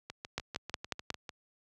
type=two click trains; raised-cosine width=0.2 ms; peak=-23 / -15 dBFS; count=9 / 5; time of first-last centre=0.1-1.292 / 0.38-1.103 s; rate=6.71 / 5.53 Hz; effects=high-pass 60 Hz 12 dB/octave